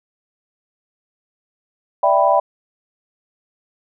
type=chord; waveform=sine; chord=E minor seventh; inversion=third; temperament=equal; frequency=587.3 / 659.3 / 784 / 987.8 Hz; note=D5 / E5 / G5 / B5; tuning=0 / 0 / 0 / 0 cents; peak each=-17 dBFS; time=2.03-2.4 s; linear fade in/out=5 ms; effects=none